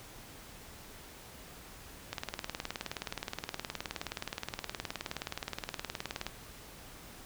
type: click train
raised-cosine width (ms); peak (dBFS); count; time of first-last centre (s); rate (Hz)
0.2; -18; 80; 2.13-6.266; 19.1
effects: pink hiss -51 dBFS RMS until 7.25 s